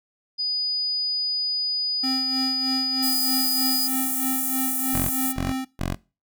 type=tone; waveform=sine; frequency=4950 Hz; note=D#8; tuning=10 cents flat; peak=-23 dBFS; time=0.38-3.88 s; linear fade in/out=20 ms
type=tone with tremolo; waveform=square; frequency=262 Hz; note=C4; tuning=2 cents sharp; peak=-25 dBFS; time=2.03-5.65 s; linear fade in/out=10 ms; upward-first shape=sine; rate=3.2 Hz; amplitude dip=65%
type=high-pass noise; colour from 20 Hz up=white; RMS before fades=-26 dBFS; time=3.02-5.33 s; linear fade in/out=20 ms; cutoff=8000 Hz; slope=24 dB/octave
type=tone bursts; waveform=10% pulse; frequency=45.35 Hz; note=F#1; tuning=34 cents flat; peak=-16 dBFS; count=3; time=4.93-5.95 s; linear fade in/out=10 ms; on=160 ms; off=270 ms
effects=noise-tail reverb RT60 0.3 s tail -21 dB re dry